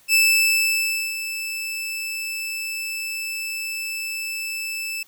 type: tone with ADSR envelope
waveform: sawtooth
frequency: 2634 Hz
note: E7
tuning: 2 cents flat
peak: -10 dBFS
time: 0.08-5.03 s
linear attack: 58 ms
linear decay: 1000 ms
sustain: -13 dB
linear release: 4 ms
effects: white hiss -55 dBFS RMS until 5.07 s